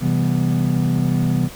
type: chord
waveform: triangle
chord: C major seventh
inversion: none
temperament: equal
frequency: 130.81 / 164.81 / 196 / 246.9 Hz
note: C3 / E3 / G3 / B3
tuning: 0 / 0 / 0 / 0 cents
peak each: -18 / -18 / -23 / -20 dBFS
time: 0-1.5 s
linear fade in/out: 50 ms
effects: added 50 Hz sine -43 dBFS peak until 1.55 s + pink hiss -38 dBFS RMS until 1.55 s